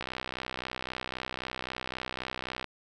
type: click train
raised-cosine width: 0.3 ms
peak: -18 dBFS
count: 169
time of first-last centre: 0.01-2.643 s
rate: 63.8 Hz
effects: none